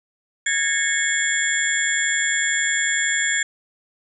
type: tone cluster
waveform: sine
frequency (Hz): 1658 / 1809 / 2187 / 3352 / 7200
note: G#6 / A6 / C#7 / G#7 / A8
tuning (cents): -3 / +48 / -24 / +15 / +39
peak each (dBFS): -23 / -25 / -26 / -29 / -24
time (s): 0.46-3.43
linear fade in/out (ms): 5
effects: none